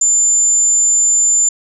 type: tone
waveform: sine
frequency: 7140 Hz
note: A8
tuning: 24 cents sharp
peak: -9 dBFS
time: 0.01-1.49 s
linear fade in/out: 5 ms
effects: none